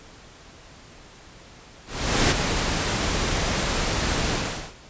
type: noise with ADSR envelope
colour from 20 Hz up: pink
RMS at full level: -18 dBFS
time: 1.86-4.75 s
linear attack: 450 ms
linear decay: 20 ms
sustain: -6 dB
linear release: 430 ms
effects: pink hiss -47 dBFS RMS until 4.89 s + resampled to 16000 Hz